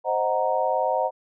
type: chord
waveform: sine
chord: C half-diminished seventh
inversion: none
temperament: equal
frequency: 523.3 / 622.3 / 740 / 932.3 Hz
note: C5 / Eb5 / Gb5 / Bb5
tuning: 0 / 0 / 0 / 0 cents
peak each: -26 dBFS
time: 0.04-1.11 s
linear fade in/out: 50 ms
effects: none